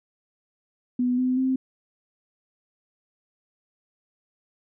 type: tone with pitch steps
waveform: sine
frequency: 248 / 254.5 / 261.2 Hz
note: B3 / C4 / C4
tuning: +7 / -48 / -3 cents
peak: -20 dBFS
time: 0.99-1.56 s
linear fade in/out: 5 ms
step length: 190 ms
effects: none